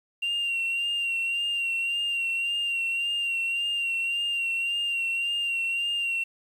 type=tone with vibrato; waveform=sine; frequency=2766 Hz; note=F7; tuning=17 cents flat; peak=-23 dBFS; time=0.22-6.24 s; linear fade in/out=10 ms; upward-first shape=sine; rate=1.8 Hz; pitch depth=32 cents each way; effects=tanh soft clip ceiling -23 dBFS + 9-bit